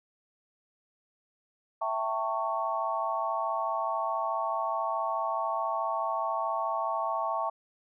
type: chord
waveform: sine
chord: A dominant seventh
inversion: second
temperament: equal with one note detuned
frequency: 659.3 / 784 / 898 / 1108.7 Hz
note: E5 / G5 / A5 / C#6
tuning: 0 / 0 / +35 / 0 cents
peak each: -33 / -36 / -33 / -32 dBFS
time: 1.81-7.5 s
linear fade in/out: 10 ms
effects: none